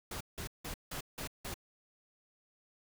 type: noise bursts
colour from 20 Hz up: pink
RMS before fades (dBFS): -41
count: 6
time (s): 0.11-1.542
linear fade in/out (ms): 5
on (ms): 97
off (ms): 170
effects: none